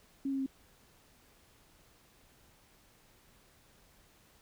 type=tone with pitch steps; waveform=sine; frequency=273.6 / 270.6 / 267.7 Hz; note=C#4 / C#4 / C4; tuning=-23 / -42 / +40 cents; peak=-31 dBFS; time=0.25-0.463 s; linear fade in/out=5 ms; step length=71 ms; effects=pink hiss -64 dBFS RMS until 4.41 s

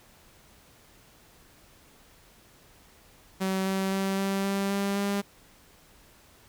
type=tone with pitch steps; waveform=sawtooth; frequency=190.3 / 191.96 / 193.63 / 195.31 / 197.01 / 198.73 / 200.5 Hz; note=F#3 / G3 / G3 / G3 / G3 / G3 / G3; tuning=+49 / -36 / -21 / -6 / +9 / +24 / +39 cents; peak=-22 dBFS; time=3.4-5.22 s; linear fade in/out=20 ms; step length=260 ms; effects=pink hiss -57 dBFS RMS until 6.48 s

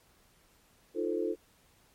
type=chord; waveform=sine; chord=F dominant seventh; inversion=third; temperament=equal; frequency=311.1 / 349.2 / 440 / 523.3 Hz; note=Eb4 / F4 / A4 / C5; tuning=0 / 0 / 0 / 0 cents; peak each=-36 / -33 / -33 / -39 dBFS; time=0.94-1.36 s; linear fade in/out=50 ms; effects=pink hiss -65 dBFS RMS until 1.94 s + MP3 64 kbps

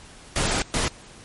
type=noise bursts at uneven times; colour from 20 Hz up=pink; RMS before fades=-23 dBFS; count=2; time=0.36-0.62 / 0.74-0.88 s; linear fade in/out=0 ms; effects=pink hiss -46 dBFS RMS until 1.24 s + MP3 48 kbps

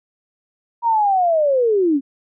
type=linear sweep; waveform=sine; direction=down; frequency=954 to 260.6 Hz; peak=-13 dBFS; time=0.82-2.01 s; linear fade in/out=50 ms; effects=none

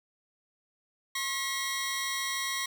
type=tone pair together; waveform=15% pulse; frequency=1078 / 1923 Hz; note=C#6 / B6; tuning=-49 / -47 cents; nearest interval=minor seventh; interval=1002 cents; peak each=-27 dBFS; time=1.15-2.66 s; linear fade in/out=5 ms; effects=none

